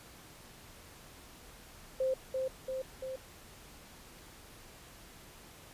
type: tone with echo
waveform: sine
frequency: 523 Hz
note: C5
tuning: 1 cent flat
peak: -28 dBFS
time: 2-2.14 s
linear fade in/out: 5 ms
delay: 340 ms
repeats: 3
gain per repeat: -3 dB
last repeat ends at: 3.16 s
effects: pink hiss -54 dBFS RMS until 5.73 s + resampled to 32000 Hz